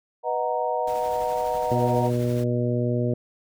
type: chord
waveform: sine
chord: B major seventh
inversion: none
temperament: equal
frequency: 493.9 / 622.3 / 740 / 932.3 Hz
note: B4 / D#5 / F#5 / A#5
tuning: 0 / 0 / 0 / 0 cents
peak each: -28 dBFS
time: 0.23-2.11 s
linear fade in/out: 50 ms
type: noise with tremolo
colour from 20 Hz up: pink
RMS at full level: -41 dBFS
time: 0.87-2.44 s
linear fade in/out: 5 ms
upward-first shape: sine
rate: 12 Hz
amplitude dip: 35%
type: harmonic tone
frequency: 121.5 Hz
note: B2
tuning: 28 cents flat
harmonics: 1 / 2 / 3 / 4 / 5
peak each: -24 / -27 / -29 / -30 / -31 dBFS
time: 1.71-3.14 s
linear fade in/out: 5 ms
effects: none